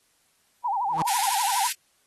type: tone with vibrato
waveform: sine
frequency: 880 Hz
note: A5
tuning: in tune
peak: -23 dBFS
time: 0.64-1.68 s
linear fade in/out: 10 ms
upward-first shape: sine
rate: 12 Hz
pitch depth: 210 cents each way
type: tone with exponential growth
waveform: sawtooth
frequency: 161.5 Hz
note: E3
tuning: 35 cents flat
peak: -21 dBFS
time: 0.86-1.02 s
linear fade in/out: 0 ms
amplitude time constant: 34 ms
type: high-pass noise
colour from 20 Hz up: white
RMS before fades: -27 dBFS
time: 1.07-1.73 s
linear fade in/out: 10 ms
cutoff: 1400 Hz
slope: 96 dB/octave
effects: white hiss -66 dBFS RMS until 2.06 s + AAC 32 kbps